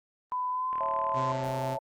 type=tone with pitch glide; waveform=sine; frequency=1001 to 1029.1 Hz; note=B5 to C6; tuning=+23 to -29 cents; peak=-28 dBFS; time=0.32-1.32 s; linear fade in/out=0 ms; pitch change=+48 cents; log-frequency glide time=0.5-0.72 s
type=click train; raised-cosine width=0.5 ms; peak=-29 dBFS; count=30; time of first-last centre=0.73-1.483 s; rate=38.5 Hz
type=chord; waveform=sine; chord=A major; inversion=first; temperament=just; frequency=550 / 660 / 880 Hz; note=C#5 / E5 / A5; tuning=-14 / +2 / 0 cents; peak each=-37 / -35 / -34 dBFS; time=0.8-1.79 s; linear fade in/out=10 ms
type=tone; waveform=sawtooth; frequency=130.81 Hz; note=C3; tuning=in tune; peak=-29 dBFS; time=1.13-1.78 s; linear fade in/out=50 ms
effects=Opus 24 kbps